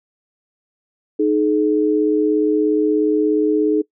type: tone pair together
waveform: sine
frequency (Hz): 308.8 / 425.7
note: D#4 / G#4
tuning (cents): -13 / +43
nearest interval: tritone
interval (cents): 556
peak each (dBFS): -16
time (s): 1.19-3.82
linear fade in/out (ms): 10
effects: noise-tail reverb RT60 0.1 s tail -21 dB re dry